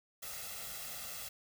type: noise with comb filter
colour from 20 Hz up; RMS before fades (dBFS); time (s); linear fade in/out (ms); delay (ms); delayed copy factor
white; -44; 0.22-1.29; 10; 1.5; +0.75
effects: none